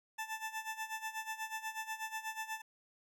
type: tone with tremolo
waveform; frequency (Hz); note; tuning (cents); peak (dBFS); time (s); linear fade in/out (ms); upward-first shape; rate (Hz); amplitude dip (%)
20% pulse; 880; A5; 0; -32; 0.18-2.62; 10; sine; 8.2; 80
effects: none